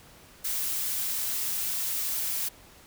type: noise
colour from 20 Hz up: blue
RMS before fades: -30 dBFS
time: 0.44-2.49 s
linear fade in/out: 10 ms
effects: pink hiss -53 dBFS RMS until 2.86 s